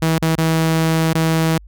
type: tone with dropouts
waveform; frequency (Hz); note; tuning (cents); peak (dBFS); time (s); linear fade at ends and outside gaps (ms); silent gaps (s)
sawtooth; 161.6; E3; -34; -10; 0.02-1.58; 5; 0.184-0.222 / 0.354-0.381 / 1.132-1.15
effects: added 50 Hz sine -38 dBFS peak until 1.67 s